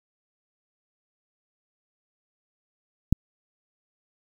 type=click; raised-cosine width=5 ms; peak=-5 dBFS; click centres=3.126 s; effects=7-bit